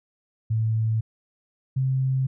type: tone pair in turn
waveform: sine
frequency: 111 / 132 Hz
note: A2 / C3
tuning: +16 / +16 cents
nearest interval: minor third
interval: 300 cents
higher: second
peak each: -20 dBFS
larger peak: neither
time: 0.5-1.01 / 1.76-2.27 s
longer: neither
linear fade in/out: 10 ms
effects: none